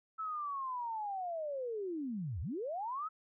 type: linear two-way sweep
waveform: sine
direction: down then up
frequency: 1318.5 to 68.2 to 1318.5 Hz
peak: -36 dBFS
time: 0.18-3.09 s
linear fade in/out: 20 ms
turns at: 2.41 s
effects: none